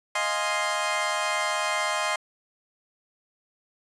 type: chord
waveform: 20% pulse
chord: F minor seventh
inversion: third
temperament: equal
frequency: 622.3 / 698.5 / 830.6 / 1046.5 Hz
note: Eb5 / F5 / Ab5 / C6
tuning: 0 / 0 / 0 / 0 cents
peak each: -25 / -28 / -27 / -23 dBFS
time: 0.15-2.16 s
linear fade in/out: 5 ms
effects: resampled to 24000 Hz